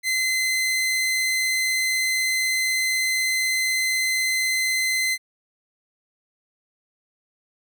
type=tone; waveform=sawtooth; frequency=2056 Hz; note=C7; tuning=31 cents flat; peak=-17 dBFS; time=0.03-5.18 s; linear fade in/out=50 ms; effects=none